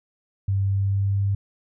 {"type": "tone with pitch glide", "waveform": "sine", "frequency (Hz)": [98, 99.31], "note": ["G2", "G2"], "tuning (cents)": [0, 23], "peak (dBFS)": -19, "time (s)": [0.48, 1.35], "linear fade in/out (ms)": 5, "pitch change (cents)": 23, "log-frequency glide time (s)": [0.66, 1.22], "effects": []}